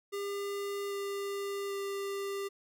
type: tone with pitch steps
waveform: square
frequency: 401.8 / 399.3 / 396.7 Hz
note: G4 / G4 / G4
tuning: +43 / +32 / +21 cents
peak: -35 dBFS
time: 0.12-2.49 s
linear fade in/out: 20 ms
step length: 790 ms
effects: none